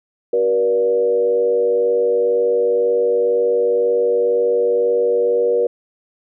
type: tone with frequency modulation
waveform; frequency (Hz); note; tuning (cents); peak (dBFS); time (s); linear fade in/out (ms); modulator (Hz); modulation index
sine; 477.5; A#4; +42; -13; 0.33-5.67; 5; 102; 0.7
effects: none